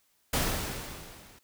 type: noise with level ramp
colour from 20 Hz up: pink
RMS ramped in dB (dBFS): -26 to -55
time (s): 0.33-1.39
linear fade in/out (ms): 5
effects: white hiss -70 dBFS RMS until 1.43 s